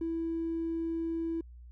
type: tone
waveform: triangle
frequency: 329.6 Hz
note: E4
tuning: in tune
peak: -27 dBFS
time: 0.01-1.41 s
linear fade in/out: 5 ms
effects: tanh soft clip ceiling -28 dBFS + added 60 Hz sine -47 dBFS peak until 1.71 s